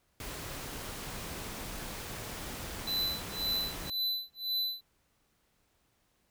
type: noise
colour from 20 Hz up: pink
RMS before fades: -41 dBFS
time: 0.2-3.9 s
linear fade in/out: 2 ms
type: tone with tremolo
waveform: square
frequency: 4003 Hz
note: B7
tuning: 23 cents sharp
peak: -29 dBFS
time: 2.87-4.81 s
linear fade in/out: 5 ms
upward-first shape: sine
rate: 1.9 Hz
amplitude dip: 100%
effects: pink hiss -73 dBFS RMS until 6.3 s